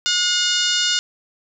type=harmonic tone with a mistuned harmonic; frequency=722 Hz; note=F#5; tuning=43 cents flat; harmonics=2 / 3 / 4 / 5 / 6 / 7 / 8 / 9 / 10; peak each=-25 / -33 / -22 / -23 / -25 / -25 / -30 / -32 / -27 dBFS; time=0.06-0.99 s; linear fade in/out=0 ms; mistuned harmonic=3; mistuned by=-40 cents; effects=none